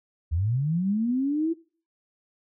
sine linear sweep, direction up, 73.8 to 336.6 Hz, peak -22 dBFS, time 0.31-1.54 s, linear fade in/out 20 ms, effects noise-tail reverb RT60 0.4 s tail -19 dB re dry

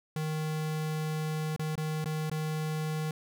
square tone with dropouts, 155.56 Hz, D#3, in tune, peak -31 dBFS, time 0.16-3.11 s, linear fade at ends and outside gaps 2 ms, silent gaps 1.563-1.594 / 1.755-1.777 / 2.044-2.057 / 2.298-2.314 s, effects none

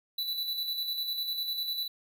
square tone with tremolo, 3967 Hz, B7, 7 cents sharp, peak -30 dBFS, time 0.18-1.88 s, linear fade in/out 5 ms, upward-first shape square, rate 10 Hz, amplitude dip 40%, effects none

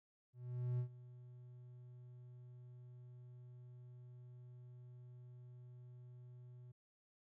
triangle tone with ADSR envelope, 123.47 Hz, B2, in tune, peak -33 dBFS, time 0.33-6.72 s, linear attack 460 ms, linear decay 91 ms, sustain -19 dB, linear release 8 ms, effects none

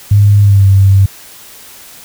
sine tone with pitch glide, 102.1 to 97.32 Hz, G#2 to G2, -29 to -12 cents, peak -3 dBFS, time 0.11-1.06 s, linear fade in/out 5 ms, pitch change -83 cents, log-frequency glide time 0.41-0.66 s, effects white hiss -35 dBFS RMS until 2.04 s

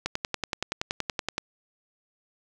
click train, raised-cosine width 0.2 ms, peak -10 dBFS, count 15, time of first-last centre 0.06-1.381 s, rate 10.6 Hz, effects none

